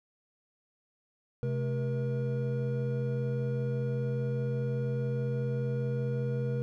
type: tone cluster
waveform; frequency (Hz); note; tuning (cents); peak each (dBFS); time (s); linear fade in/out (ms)
triangle; 130.6 / 215.6 / 477.1; C3 / A3 / A#4; -3 / -35 / +40; -28 / -37 / -33; 1.43-6.62; 0
effects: none